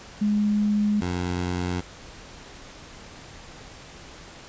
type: tone pair in turn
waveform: sine / 15% pulse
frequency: 208.4 / 89.36 Hz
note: G#3 / F2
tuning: +6 / +40 cents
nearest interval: octave + minor third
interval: 1466 cents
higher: first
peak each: -19 dBFS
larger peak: neither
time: 0.21-1.01 / 1.01-1.81 s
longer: neither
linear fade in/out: 10 ms
effects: pink hiss -44 dBFS RMS until 4.48 s + resampled to 16000 Hz